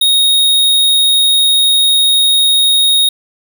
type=tone; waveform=square; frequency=3738 Hz; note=A#7; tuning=4 cents sharp; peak=-8 dBFS; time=0.01-3.09 s; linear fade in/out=5 ms; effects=none